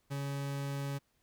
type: tone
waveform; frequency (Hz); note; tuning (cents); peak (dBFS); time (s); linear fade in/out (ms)
40% pulse; 139.9; C#3; +16; -34; 0.1-0.99; 20
effects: pink hiss -75 dBFS RMS until 1.22 s